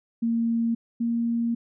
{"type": "tone pair in turn", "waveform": "sine", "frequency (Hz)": [230.7, 233.2], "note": ["A#3", "A#3"], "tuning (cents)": [-18, 1], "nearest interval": "unison", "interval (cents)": 19, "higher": "second", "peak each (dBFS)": [-21, -22], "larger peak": "first", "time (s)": [[0.22, 0.75], [1, 1.55]], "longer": "second", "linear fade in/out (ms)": 10, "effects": []}